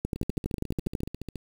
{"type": "two click trains", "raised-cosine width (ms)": 3, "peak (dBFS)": [-23, -15], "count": [18, 13], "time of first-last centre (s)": [[0.16, 1.357], [0.05, 1.034]], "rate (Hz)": [14.2, 12.2], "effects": ["7-bit"]}